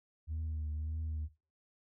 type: tone with vibrato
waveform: sine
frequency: 77.78 Hz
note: D#2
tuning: in tune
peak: -33 dBFS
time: 0.27-1.29 s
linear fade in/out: 50 ms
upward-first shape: triangle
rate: 1.7 Hz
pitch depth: 47 cents each way
effects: noise-tail reverb RT60 0.3 s tail -17 dB re dry + tanh soft clip ceiling -33 dBFS